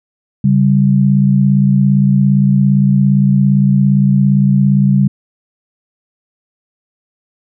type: tone pair together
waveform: sine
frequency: 138.8 / 196.29 Hz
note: C#3 / G3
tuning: +3 / +3 cents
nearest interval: tritone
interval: 600 cents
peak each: -10 dBFS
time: 0.44-5.08 s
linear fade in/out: 5 ms
effects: none